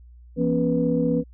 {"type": "tone cluster", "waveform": "sine", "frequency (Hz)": [169, 239.6, 275.3, 489.6], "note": ["E3", "A#3", "C#4", "B4"], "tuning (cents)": [43, 48, -12, -15], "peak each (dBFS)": -24, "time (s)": [0.36, 1.24], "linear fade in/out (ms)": 50, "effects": ["tanh soft clip ceiling -8 dBFS", "added 60 Hz sine -44 dBFS peak until 1.33 s"]}